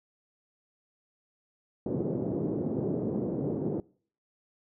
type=band-pass noise; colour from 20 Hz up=white; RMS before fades=-31 dBFS; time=1.86-3.8 s; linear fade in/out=2 ms; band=120 to 420 Hz; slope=24 dB/octave; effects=noise-tail reverb RT60 0.5 s tail -24 dB re dry